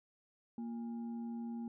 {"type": "tone with frequency modulation", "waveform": "sine", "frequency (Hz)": 233, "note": "A#3", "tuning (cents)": -1, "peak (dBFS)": -39, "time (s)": [0.58, 1.68], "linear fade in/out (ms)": 2, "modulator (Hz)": 587, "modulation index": 0.29, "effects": []}